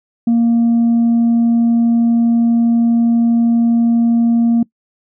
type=tone; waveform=sine; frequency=233.1 Hz; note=A#3; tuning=in tune; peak=-7 dBFS; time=0.27-4.63 s; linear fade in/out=5 ms; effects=noise-tail reverb RT60 0.1 s tail -23 dB re dry + tanh soft clip ceiling -8 dBFS